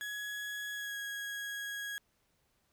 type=tone with pitch glide; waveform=35% pulse; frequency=1677 to 1653 Hz; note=G#6 to G#6; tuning=+16 to -9 cents; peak=-36 dBFS; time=0.01-1.98 s; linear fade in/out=0 ms; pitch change=-25 cents; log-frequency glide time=0.72-0.97 s; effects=pink hiss -75 dBFS RMS until 2.72 s